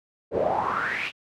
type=noise with band-pass filter sweep; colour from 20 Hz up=brown; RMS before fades=-26 dBFS; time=0.31-1.12 s; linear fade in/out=50 ms; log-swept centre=460 to 2900 Hz; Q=6.6; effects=high-pass 80 Hz 12 dB/octave

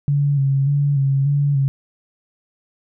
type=tone with vibrato; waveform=sine; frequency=139.9 Hz; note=C#3; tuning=16 cents sharp; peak=-14 dBFS; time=0.08-1.68 s; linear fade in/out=0 ms; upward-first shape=square; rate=1.7 Hz; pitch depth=38 cents each way; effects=none

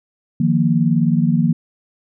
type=chord; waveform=sine; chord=Eb suspended second; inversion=none; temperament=equal; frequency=155.56 / 174.61 / 233.1 Hz; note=Eb3 / F3 / Bb3; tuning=0 / 0 / 0 cents; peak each=-17 dBFS; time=0.4-1.53 s; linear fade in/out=5 ms; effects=none

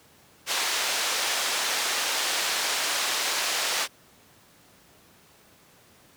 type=band-pass noise; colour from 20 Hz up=white; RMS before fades=-27 dBFS; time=0.46-3.88 s; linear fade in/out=50 ms; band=510 to 5800 Hz; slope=12 dB/octave; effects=pink hiss -56 dBFS RMS until 6.16 s + high-pass 100 Hz 12 dB/octave

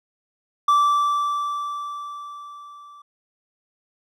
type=tone with level ramp; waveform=triangle; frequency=1165 Hz; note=D6; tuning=14 cents flat; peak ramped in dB=-11 to -41 dBFS; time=0.68-3.02 s; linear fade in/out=5 ms; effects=none

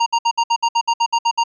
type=tone bursts; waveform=square; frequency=932.3 Hz; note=A#5; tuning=in tune; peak=-14 dBFS; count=12; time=0-1.438 s; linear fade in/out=10 ms; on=63 ms; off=62 ms; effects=resampled to 16000 Hz

